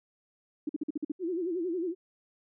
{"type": "tone bursts", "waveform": "sine", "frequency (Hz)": 300, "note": "D4", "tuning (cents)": 37, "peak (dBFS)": -28, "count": 7, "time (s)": [0.67, 1.119], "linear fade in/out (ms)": 5, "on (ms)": 23, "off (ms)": 48}
{"type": "tone with vibrato", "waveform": "sine", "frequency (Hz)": 349.2, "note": "F4", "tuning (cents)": 0, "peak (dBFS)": -29, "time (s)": [1.19, 1.95], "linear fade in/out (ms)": 50, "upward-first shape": "sine", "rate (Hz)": 11, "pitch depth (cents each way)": 130}
{"effects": []}